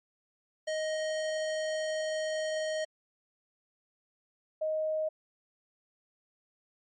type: tone pair in turn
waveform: square / sine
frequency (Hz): 625 / 625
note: D#5 / D#5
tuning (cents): +8 / +8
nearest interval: unison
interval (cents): 0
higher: neither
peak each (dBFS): -31 / -28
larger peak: second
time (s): 0.67-2.85 / 4.61-5.09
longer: first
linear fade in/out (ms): 10
effects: MP3 32 kbps